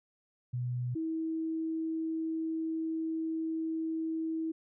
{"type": "tone pair in turn", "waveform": "sine", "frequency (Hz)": [123.47, 322.3], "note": ["B2", "E4"], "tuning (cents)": [0, -39], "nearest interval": "octave + perfect fourth", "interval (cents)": 1661, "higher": "second", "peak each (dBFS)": [-31, -31], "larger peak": "neither", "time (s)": [[0.53, 0.95], [0.95, 4.52]], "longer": "second", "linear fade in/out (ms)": 10, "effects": []}